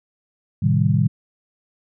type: chord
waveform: sine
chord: A half-diminished seventh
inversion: none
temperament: equal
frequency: 110 / 130.81 / 155.56 / 196 Hz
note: A2 / C3 / Eb3 / G3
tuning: 0 / 0 / 0 / 0 cents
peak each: -19 / -21 / -19 / -22 dBFS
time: 0.62-1.08 s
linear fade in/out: 10 ms
effects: none